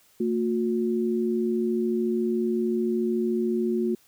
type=tone pair together; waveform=sine; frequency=226.8 / 360.5 Hz; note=A#3 / F#4; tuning=-47 / -45 cents; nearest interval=minor sixth; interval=802 cents; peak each=-25 dBFS; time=0.2-3.95 s; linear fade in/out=5 ms; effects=white hiss -60 dBFS RMS until 4.07 s